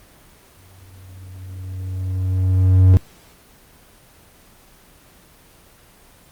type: tone with exponential growth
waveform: triangle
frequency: 93.1 Hz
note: F#2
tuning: 11 cents sharp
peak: -4 dBFS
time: 0.57-2.97 s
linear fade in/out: 0 ms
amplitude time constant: 520 ms
effects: pink hiss -49 dBFS RMS until 6.31 s + Opus 24 kbps